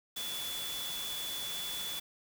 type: tone in noise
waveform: sine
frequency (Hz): 3441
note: A7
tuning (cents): -39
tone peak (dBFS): -38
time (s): 0.16-2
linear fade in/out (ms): 10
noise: white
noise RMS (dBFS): -41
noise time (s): 0.16-2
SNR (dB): 0
effects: none